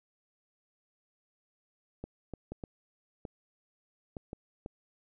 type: clicks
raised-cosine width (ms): 2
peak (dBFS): -26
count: 8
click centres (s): 2.04 / 2.337 / 2.52 / 2.638 / 3.252 / 4.168 / 4.331 / 4.661
effects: none